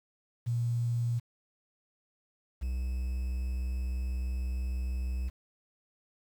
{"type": "tone pair in turn", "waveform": ["sine", "triangle"], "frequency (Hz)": [118.4, 63.12], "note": ["A#2", "B1"], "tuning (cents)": [27, 38], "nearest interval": "major seventh", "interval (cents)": 1089, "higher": "first", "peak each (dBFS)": [-27, -28], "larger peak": "first", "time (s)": [[0.46, 1.2], [2.61, 5.3]], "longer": "second", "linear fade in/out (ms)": 20, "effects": ["9-bit"]}